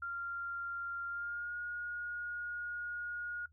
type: tone with pitch glide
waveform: sine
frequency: 1389 to 1437.2 Hz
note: F6 to F6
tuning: -10 to +49 cents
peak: -37 dBFS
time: 0.02-3.46 s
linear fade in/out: 5 ms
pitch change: +59 cents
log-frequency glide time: 1.07-1.56 s
effects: noise-tail reverb RT60 0.1 s tail -22 dB re dry + added 78 Hz sine -63 dBFS peak until 3.52 s